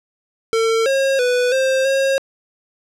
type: tone with pitch steps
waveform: square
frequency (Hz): 451.2 / 541 / 494.3 / 528 / 541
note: A4 / C#5 / B4 / C5 / C#5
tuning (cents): +44 / -42 / +1 / +16 / -42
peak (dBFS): -15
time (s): 0.53-2.18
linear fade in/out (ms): 0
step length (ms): 330
effects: low-pass 8000 Hz 12 dB/octave